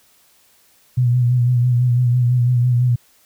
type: tone with vibrato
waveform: sine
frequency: 123 Hz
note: B2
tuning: 7 cents flat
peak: -12 dBFS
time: 0.97-2.96 s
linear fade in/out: 10 ms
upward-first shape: sine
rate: 6 Hz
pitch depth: 43 cents each way
effects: white hiss -55 dBFS RMS until 3.25 s